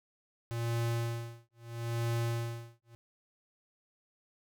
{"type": "tone with tremolo", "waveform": "square", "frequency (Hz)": 116.8, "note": "A#2", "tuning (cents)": 4, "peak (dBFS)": -30, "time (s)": [0.51, 2.95], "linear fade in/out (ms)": 0, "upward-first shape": "sine", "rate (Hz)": 0.76, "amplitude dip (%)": 100, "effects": []}